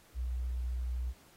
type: tone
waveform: sine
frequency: 61.74 Hz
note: B1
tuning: in tune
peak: -32 dBFS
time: 0.14-1.14 s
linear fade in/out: 50 ms
effects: pink hiss -62 dBFS RMS until 1.36 s + AAC 48 kbps